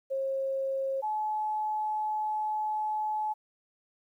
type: tone pair in turn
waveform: sine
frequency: 538 / 856.3 Hz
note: C5 / A5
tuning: +48 / -47 cents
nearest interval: minor sixth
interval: 805 cents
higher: second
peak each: -28 dBFS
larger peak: neither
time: 0.1-1.02 / 1.02-3.34 s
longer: second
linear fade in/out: 20 ms
effects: 11-bit